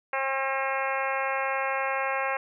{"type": "harmonic tone", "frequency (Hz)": 268.8, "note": "C4", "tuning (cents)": 47, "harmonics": [2, 3, 4, 5, 6, 7, 8, 9, 10], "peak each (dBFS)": [-32, -32, -32, -37, -34, -37, -35, -38, -40], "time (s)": [0.13, 2.37], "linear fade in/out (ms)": 2, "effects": []}